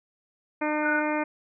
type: harmonic tone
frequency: 302.5 Hz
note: D#4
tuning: 49 cents flat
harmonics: 1 / 2 / 3 / 4 / 5 / 6 / 7 / 8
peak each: -28 / -30 / -31 / -37 / -36 / -39 / -36 / -38 dBFS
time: 0.61-1.24 s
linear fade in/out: 10 ms
type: tone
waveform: sine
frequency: 1480 Hz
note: F#6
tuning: in tune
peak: -24 dBFS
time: 0.82-1.03 s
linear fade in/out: 50 ms
effects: none